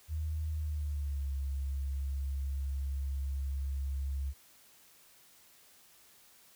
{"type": "tone with pitch glide", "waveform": "sine", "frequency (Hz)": [77.78, 68.5], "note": ["D#2", "C#2"], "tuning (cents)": [0, -20], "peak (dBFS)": -32, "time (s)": [0.08, 4.34], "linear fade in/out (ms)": 50, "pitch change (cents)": -220, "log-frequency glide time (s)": [0.53, 1.3], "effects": ["white hiss -61 dBFS RMS until 6.55 s"]}